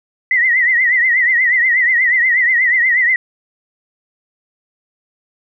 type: tone with vibrato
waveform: sine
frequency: 1972 Hz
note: B6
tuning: 3 cents flat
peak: -10 dBFS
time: 0.31-3.16 s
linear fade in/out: 2 ms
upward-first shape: triangle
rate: 8.3 Hz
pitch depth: 120 cents each way
effects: none